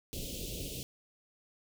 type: band-stop noise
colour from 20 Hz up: pink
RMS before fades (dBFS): -40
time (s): 0.13-0.83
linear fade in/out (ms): 0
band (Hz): 580 to 2700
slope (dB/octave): 48
effects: none